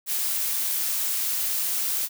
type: noise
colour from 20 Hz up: blue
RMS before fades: -26 dBFS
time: 0.06-2.09 s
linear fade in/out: 50 ms
effects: none